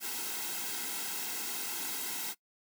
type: noise with comb filter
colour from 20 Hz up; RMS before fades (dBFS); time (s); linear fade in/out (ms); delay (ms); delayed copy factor
white; -37; 0-2.35; 50; 1.7; -0.7
effects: noise-tail reverb RT60 0.1 s tail -21 dB re dry + high-pass 200 Hz 12 dB/octave